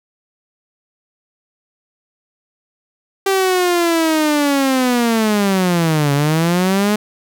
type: linear two-way sweep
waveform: sawtooth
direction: down then up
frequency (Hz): 392 to 139.7 to 212.8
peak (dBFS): -9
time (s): 3.26-6.96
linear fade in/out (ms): 5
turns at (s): 6.13
effects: none